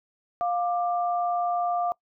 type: tone pair together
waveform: sine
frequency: 703.9 / 1183 Hz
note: F5 / D6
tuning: +13 / +12 cents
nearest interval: major sixth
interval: 899 cents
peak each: -24 / -31 dBFS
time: 0.41-1.92 s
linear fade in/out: 0 ms
effects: noise-tail reverb RT60 0.1 s tail -23 dB re dry